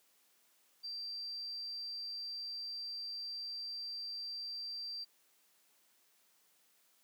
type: tone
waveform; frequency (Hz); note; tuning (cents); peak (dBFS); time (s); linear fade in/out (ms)
sine; 4699; D8; 0; -40; 0.83-5.05; 20
effects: white hiss -71 dBFS RMS until 7.03 s + high-pass 200 Hz 12 dB/octave